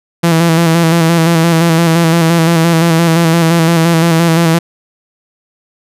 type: tone with vibrato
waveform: sawtooth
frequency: 166 Hz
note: E3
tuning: 12 cents sharp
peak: -3 dBFS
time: 0.23-4.59 s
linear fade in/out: 10 ms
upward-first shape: square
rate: 5.8 Hz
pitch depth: 36 cents each way
effects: resampled to 32000 Hz